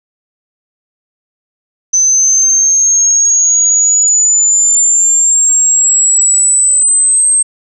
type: exponential sweep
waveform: sine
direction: up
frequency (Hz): 6110 to 8372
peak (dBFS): -6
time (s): 1.93-7.43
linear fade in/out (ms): 10
effects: none